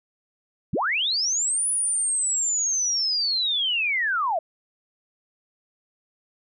sine linear two-way sweep, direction up then down, 83.1 to 9956 to 609 Hz, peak -21 dBFS, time 0.73-4.39 s, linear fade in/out 5 ms, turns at 1.68 s, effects none

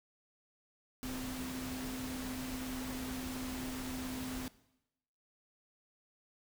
sine tone in noise, 256.8 Hz, C4, 32 cents flat, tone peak -40 dBFS, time 1.03-4.48 s, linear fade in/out 0 ms, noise pink, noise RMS -44 dBFS, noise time 1.03-4.48 s, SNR +1 dB, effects noise-tail reverb RT60 0.9 s tail -19 dB re dry

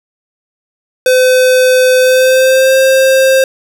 square tone with pitch glide, 510 to 529.2 Hz, C5 to C5, -44 to +20 cents, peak -6 dBFS, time 1.06-3.44 s, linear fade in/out 2 ms, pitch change +64 cents, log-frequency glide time 2-2.76 s, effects none

